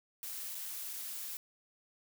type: noise with dropouts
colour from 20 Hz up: blue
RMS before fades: -42 dBFS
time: 0.23-1.37 s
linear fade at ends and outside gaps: 0 ms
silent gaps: 0.547-0.551 / 0.931-0.935 s
effects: none